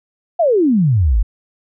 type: exponential sweep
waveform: sine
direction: down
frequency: 725 to 44.68 Hz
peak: -10 dBFS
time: 0.39-1.23 s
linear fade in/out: 10 ms
effects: none